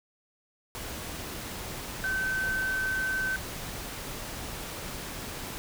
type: tone in noise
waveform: sine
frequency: 1535 Hz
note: G6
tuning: 37 cents flat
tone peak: -27 dBFS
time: 2.04-3.36 s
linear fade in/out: 0 ms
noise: pink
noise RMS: -38 dBFS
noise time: 0.75-5.58 s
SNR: +8 dB
effects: none